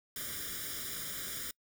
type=noise with comb filter; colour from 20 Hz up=white; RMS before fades=-40 dBFS; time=0.16-1.51 s; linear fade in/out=2 ms; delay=0.57 ms; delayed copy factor=+1; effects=noise-tail reverb RT60 0.1 s tail -26 dB re dry